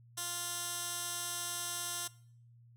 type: tone with band-pass filter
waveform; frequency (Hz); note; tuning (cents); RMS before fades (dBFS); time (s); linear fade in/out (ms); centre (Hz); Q
15% pulse; 349.2; F4; 0; -39; 0.17-2.08; 10; 9200; 1
effects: noise-tail reverb RT60 0.6 s tail -21 dB re dry + added 118 Hz sine -57 dBFS peak until 2.76 s